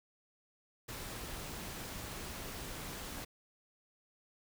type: noise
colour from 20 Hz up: pink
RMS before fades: -44 dBFS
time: 0.88-3.25 s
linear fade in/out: 10 ms
effects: none